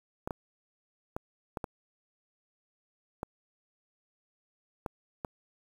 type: clicks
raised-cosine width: 1 ms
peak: -20 dBFS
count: 8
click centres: 0.275 / 0.308 / 1.165 / 1.572 / 1.642 / 3.231 / 4.862 / 5.248 s
effects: 8-bit